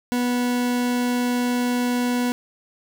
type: tone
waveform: 40% pulse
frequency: 245.3 Hz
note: B3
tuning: 12 cents flat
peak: -19 dBFS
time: 0.12-2.32 s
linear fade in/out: 0 ms
effects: none